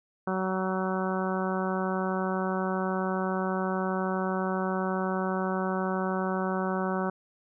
harmonic tone, 187.8 Hz, F#3, 26 cents sharp, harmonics 1 / 2 / 3 / 4 / 5 / 6 / 7 / 8, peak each -30 / -33 / -35 / -36 / -37 / -38 / -38 / -39 dBFS, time 0.27-7.1 s, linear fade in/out 5 ms, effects none

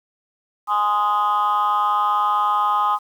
sine chord, Ab major, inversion none, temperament just, 830.6 / 1038.3 / 1245.9 Hz, Ab5 / C6 / Eb6, 0 / -14 / +2 cents, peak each -20 / -20 / -18 dBFS, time 0.67-2.99 s, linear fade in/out 50 ms, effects tanh soft clip ceiling -11 dBFS + 8-bit

